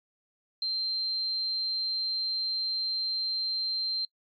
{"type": "tone", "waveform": "sine", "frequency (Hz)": 4140, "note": "C8", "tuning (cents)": -19, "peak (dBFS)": -27, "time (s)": [0.62, 4.05], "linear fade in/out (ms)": 2, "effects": ["noise-tail reverb RT60 0.1 s tail -24 dB re dry", "MP3 64 kbps"]}